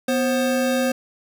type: tone pair together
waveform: square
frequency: 246.9 / 529.5 Hz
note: B3 / C5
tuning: 0 / +21 cents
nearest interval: octave + minor second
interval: 1321 cents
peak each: -22 dBFS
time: 0.08-0.92 s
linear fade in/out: 5 ms
effects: none